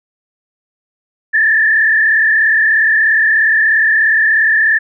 sine tone with frequency modulation, 1760 Hz, A6, in tune, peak -8 dBFS, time 1.33-4.79 s, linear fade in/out 20 ms, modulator 36.9 Hz, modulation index 1.6, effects none

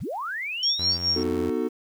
sine linear sweep, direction up, 38.89 to 4769 Hz, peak -28 dBFS, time 0-0.98 s, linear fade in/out 20 ms
sine tone with tremolo, 5550 Hz, F8, 12 cents flat, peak -19 dBFS, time 0.63-1.23 s, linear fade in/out 2 ms, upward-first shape sine, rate 4.8 Hz, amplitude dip 80%
sawtooth tone, 87.31 Hz, F2, in tune, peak -29 dBFS, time 0.79-1.5 s, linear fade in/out 5 ms
triangle chord, B dominant seventh, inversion none, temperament just, 246.9 / 308.7 / 370.4 / 444.5 Hz, B3 / D#4 / F#4 / A4, 0 / -14 / +2 / +18 cents, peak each -27 dBFS, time 1.15-1.69 s, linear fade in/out 20 ms
effects 9-bit

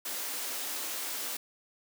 white high-pass noise, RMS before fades -36 dBFS, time 0.05-1.37 s, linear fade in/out 5 ms, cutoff 230 Hz, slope 96 dB/octave, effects none

